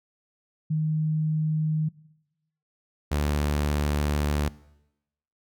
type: tone pair in turn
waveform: sine / sawtooth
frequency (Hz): 155.56 / 73.55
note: D#3 / D2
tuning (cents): 0 / +3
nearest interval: octave + minor second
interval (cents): 1297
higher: first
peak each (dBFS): -22 / -19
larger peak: second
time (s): 0.7-1.89 / 3.11-4.49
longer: second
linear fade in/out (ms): 10
effects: noise-tail reverb RT60 0.9 s tail -21 dB re dry